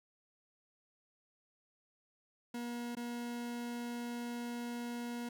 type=tone with dropouts; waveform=40% pulse; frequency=239 Hz; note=A#3; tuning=43 cents sharp; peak=-38 dBFS; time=2.54-5.29 s; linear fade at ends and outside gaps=5 ms; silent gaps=2.952-2.968 s; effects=none